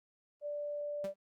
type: tone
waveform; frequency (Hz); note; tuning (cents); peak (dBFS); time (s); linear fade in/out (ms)
sine; 586; D5; -4; -36; 0.41-1.14; 50
type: tone with exponential decay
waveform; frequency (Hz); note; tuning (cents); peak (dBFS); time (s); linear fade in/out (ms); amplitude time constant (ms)
sawtooth; 196; G3; 0; -37; 1.04-1.16; 5; 24
effects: Opus 32 kbps